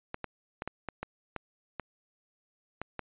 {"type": "clicks", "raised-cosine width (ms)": 0.5, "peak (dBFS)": -20, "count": 10, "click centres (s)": [0.144, 0.243, 0.621, 0.676, 0.887, 1.03, 1.363, 1.797, 2.816, 2.993], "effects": ["resampled to 8000 Hz"]}